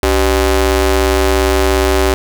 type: ring-modulated tone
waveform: sawtooth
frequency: 222.8 Hz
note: A3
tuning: 22 cents sharp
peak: -3 dBFS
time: 0.03-2.14 s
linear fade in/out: 0 ms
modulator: 160 Hz
effects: none